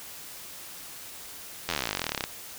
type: slowing click train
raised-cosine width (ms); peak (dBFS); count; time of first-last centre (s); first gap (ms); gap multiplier
0.2; -10; 29; 1.69-2.24; 11; 1.04
effects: white hiss -43 dBFS RMS until 2.58 s